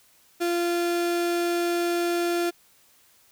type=tone; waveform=35% pulse; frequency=345.7 Hz; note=F4; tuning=18 cents flat; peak=-21 dBFS; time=0.4-2.51 s; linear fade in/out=20 ms; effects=white hiss -59 dBFS RMS until 3.31 s